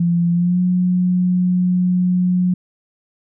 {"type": "tone with pitch glide", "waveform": "sine", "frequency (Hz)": [171.7, 180.76], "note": ["F3", "F#3"], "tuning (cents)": [-29, -40], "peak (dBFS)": -13, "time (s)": [0, 2.54], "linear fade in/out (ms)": 5, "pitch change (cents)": 89, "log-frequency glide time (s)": [0.32, 0.6], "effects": []}